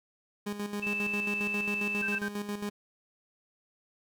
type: tone with tremolo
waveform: 30% pulse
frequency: 205.5 Hz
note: G#3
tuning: 18 cents flat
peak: -29 dBFS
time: 0.46-2.7 s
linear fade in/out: 10 ms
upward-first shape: square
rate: 7.4 Hz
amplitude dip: 60%
type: tone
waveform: sine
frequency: 2637 Hz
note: E7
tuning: in tune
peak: -30 dBFS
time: 0.82-2.19 s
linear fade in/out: 10 ms
type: tone bursts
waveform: sine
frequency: 1568 Hz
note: G6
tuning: in tune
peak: -33 dBFS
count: 3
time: 2.02-2.285 s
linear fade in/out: 10 ms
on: 69 ms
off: 29 ms
effects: none